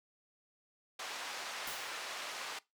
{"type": "band-pass noise", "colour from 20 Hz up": "pink", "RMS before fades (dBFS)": -43, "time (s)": [0.99, 2.59], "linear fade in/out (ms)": 5, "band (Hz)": [810, 6000], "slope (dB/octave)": 12}
{"type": "noise with exponential decay", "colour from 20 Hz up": "white", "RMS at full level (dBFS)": -41, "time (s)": [1.67, 2.08], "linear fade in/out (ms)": 2, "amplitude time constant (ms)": 88}
{"effects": ["noise-tail reverb RT60 0.2 s tail -20 dB re dry"]}